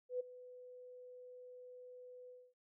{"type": "tone with ADSR envelope", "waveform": "sine", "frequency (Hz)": 499, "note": "B4", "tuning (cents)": 18, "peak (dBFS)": -34, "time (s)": [0.09, 2.54], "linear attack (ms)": 110, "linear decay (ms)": 12, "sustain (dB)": -18, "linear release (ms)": 250, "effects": []}